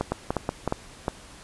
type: two click trains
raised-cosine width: 1 ms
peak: -10 / -10 dBFS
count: 4 / 4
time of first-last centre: 0.01-1.081 / 0.12-0.677 s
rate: 2.8 / 5.39 Hz
effects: pink hiss -47 dBFS RMS until 1.43 s + resampled to 24000 Hz